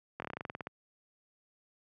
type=slowing click train; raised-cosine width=0.5 ms; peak=-23 dBFS; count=13; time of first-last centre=0.2-0.67 s; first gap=22 ms; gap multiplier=1.1; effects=high-pass 100 Hz 12 dB/octave